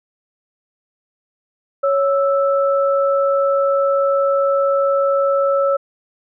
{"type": "tone pair together", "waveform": "sine", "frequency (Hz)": [554.4, 1318.6], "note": ["C#5", "E6"], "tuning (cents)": [0, 0], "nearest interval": "octave + minor third", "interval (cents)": 1500, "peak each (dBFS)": [-14, -20], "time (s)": [1.83, 5.77], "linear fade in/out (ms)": 10, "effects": []}